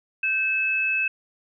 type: tone pair together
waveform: sine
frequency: 1546 / 2600 Hz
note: G6 / E7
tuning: -24 / -24 cents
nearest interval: major sixth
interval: 900 cents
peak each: -30 / -21 dBFS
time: 0.23-1.08 s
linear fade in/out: 5 ms
effects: none